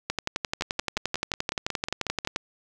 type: two click trains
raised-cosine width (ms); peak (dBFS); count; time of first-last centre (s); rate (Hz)
0.2; -12 / -9; 10 / 27; 0.61-2.249 / 0.1-2.361; 5.49 / 11.5
effects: none